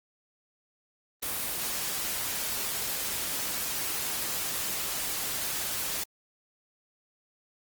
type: noise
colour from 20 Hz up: white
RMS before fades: -32 dBFS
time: 1.22-6.04 s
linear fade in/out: 10 ms
effects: Opus 24 kbps